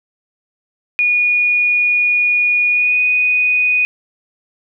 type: tone with pitch glide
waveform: sine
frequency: 2450 to 2483 Hz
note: D#7 to D#7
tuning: -27 to -4 cents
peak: -11 dBFS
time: 0.99-3.85 s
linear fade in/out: 0 ms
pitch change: +23 cents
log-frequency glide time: 2.71-3.01 s
effects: none